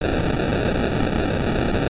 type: noise with sample-and-hold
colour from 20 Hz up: white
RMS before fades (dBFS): -21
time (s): 0.01-1.88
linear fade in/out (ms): 5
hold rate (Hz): 1050
effects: resampled to 8000 Hz